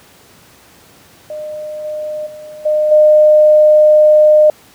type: tone with level steps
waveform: sine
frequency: 609 Hz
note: D#5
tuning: 37 cents flat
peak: -22 / -19 / -29 / -10 / -4 dBFS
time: 1.3-4.5 s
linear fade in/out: 2 ms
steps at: 1.84 / 2.26 / 2.65 / 2.91 s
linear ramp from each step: 10 ms
effects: pink hiss -44 dBFS RMS until 4.74 s + high-pass 100 Hz 12 dB/octave